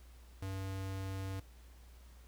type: tone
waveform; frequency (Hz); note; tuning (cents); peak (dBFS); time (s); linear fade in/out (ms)
square; 96.1; G2; -34; -39; 0.42-1.4; 5
effects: added 60 Hz sine -54 dBFS peak until 2.27 s + pink hiss -65 dBFS RMS until 2.27 s